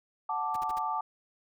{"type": "chord", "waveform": "sine", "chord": "D major", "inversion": "first", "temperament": "equal", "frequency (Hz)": [740, 880, 1174.7], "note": ["F#5", "A5", "D6"], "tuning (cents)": [0, 0, 0], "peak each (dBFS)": [-36, -32, -33], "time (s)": [0.29, 1.01], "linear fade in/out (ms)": 5}
{"type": "noise bursts", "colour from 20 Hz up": "pink", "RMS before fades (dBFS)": -46, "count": 4, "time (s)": [0.54, 0.789], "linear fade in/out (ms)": 5, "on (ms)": 24, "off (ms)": 51}
{"effects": []}